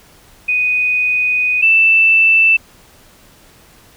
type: tone pair in turn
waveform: sine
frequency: 2489 / 2654 Hz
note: D#7 / E7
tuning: 0 / +11 cents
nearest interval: minor second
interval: 111 cents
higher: second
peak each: -12 / -7 dBFS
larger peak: second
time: 0.48-1.62 / 1.62-2.57 s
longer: first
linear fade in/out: 10 ms
effects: pink hiss -46 dBFS RMS until 3.96 s